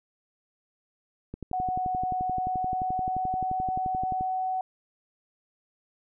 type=click train; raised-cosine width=3 ms; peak=-23 dBFS; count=34; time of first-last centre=1.34-4.21 s; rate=11.5 Hz
type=tone with pitch glide; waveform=sine; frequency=740 to 748.6 Hz; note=F#5 to F#5; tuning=0 to +20 cents; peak=-26 dBFS; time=1.53-4.61 s; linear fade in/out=2 ms; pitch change=+20 cents; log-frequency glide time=2.18-3.6 s
effects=none